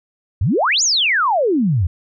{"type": "exponential two-way sweep", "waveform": "sine", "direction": "up then down", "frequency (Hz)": [77.78, 7140, 77.78], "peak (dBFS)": -13, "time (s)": [0.41, 1.87], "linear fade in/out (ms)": 5, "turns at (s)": 0.83, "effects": []}